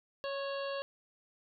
harmonic tone with a mistuned harmonic, 554.4 Hz, C#5, in tune, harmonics 1 / 2 / 3 / 5 / 6 / 7 / 8, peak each -36 / -43 / -46 / -47 / -51 / -54 / -50 dBFS, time 0.24-0.82 s, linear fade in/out 0 ms, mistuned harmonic 2, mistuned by -17 cents, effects none

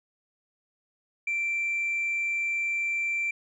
sine tone, 2349 Hz, D7, in tune, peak -24 dBFS, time 1.27-3.31 s, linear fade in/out 5 ms, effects tanh soft clip ceiling -23 dBFS

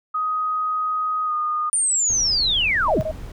sine tone with pitch glide, 1253 to 1226.5 Hz, D#6 to D#6, +12 to -25 cents, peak -20 dBFS, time 0.14-1.7 s, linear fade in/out 10 ms, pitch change -37 cents, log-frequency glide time 1.25-1.33 s
sine linear sweep, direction down, 9270 to 48.21 Hz, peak -17 dBFS, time 1.73-3.01 s, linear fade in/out 0 ms
brown noise, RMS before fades -33 dBFS, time 2.09-3.32 s, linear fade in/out 5 ms
sine tone bursts, 630 Hz, D#5, 21 cents sharp, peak -22 dBFS, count 3, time 2.88-3.114 s, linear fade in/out 5 ms, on 64 ms, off 21 ms
effects none

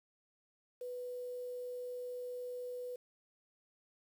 sine tone with quantisation, 494.8 Hz, B4, 3 cents sharp, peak -40 dBFS, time 0.81-2.96 s, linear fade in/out 5 ms, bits 10, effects none

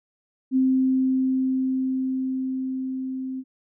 sine tone with level ramp, 261.2 Hz, C4, 3 cents flat, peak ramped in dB -16 to -28 dBFS, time 0.51-3.44 s, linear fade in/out 50 ms, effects none

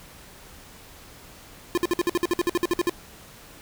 square tone bursts, 349.2 Hz, F4, in tune, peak -20 dBFS, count 15, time 1.75-2.895 s, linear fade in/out 0 ms, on 25 ms, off 55 ms, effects pink hiss -47 dBFS RMS until 3.61 s

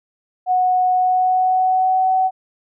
sine tone with pitch glide, 735 to 752.6 Hz, F#5 to F#5, -12 to +29 cents, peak -13 dBFS, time 0.46-2.31 s, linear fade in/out 50 ms, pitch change +41 cents, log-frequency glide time 0.93-2.1 s, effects none

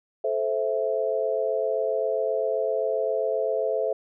sine chord, A minor, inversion none, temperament equal with one note detuned, 435.7 / 523.3 / 659.3 Hz, A4 / C5 / E5, -17 / 0 / 0 cents, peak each -27 dBFS, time 0.24-3.93 s, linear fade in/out 5 ms, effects none

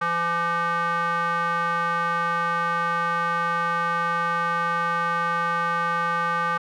square tone with band-pass filter, 170.1 Hz, F3, 45 cents flat, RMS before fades -24 dBFS, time 0.01-6.58 s, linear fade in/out 10 ms, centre 1300 Hz, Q 4.6, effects none

